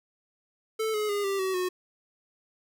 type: tone with pitch steps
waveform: square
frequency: 440 / 423.8 / 408.2 / 393.1 / 378.6 / 364.7 Hz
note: A4 / G#4 / G#4 / G4 / F#4 / F#4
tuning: 0 / +35 / -30 / +5 / +40 / -25 cents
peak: -27 dBFS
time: 0.79-1.69 s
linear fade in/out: 10 ms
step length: 150 ms
effects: none